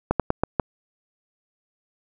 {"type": "slowing click train", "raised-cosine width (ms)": 1, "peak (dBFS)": -5, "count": 5, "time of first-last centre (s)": [0.11, 0.598], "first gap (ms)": 87, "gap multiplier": 1.23, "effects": []}